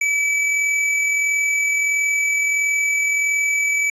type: tone with amplitude modulation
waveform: square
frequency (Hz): 2298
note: D7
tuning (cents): -38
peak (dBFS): -16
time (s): 0.01-3.9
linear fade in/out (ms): 5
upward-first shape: sine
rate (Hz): 41.5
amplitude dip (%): 30
effects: resampled to 24000 Hz + 9-bit